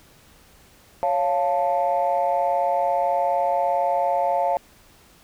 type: chord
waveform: sine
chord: Db augmented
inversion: none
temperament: equal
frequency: 554.4 / 698.5 / 880 Hz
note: Db5 / F5 / A5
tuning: 0 / 0 / 0 cents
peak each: -23 / -21 / -23 dBFS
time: 1.03-4.57 s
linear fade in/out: 0 ms
effects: tanh soft clip ceiling -12 dBFS + pink hiss -53 dBFS RMS until 5.23 s